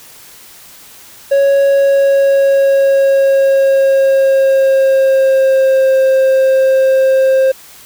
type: tone with pitch glide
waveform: triangle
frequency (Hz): 554.4 to 529.7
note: C#5 to C5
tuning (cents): 0 to +21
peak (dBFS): -5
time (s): 1.31-7.52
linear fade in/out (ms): 10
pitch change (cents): -79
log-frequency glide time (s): 1.65-5.98
effects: white hiss -38 dBFS RMS until 7.85 s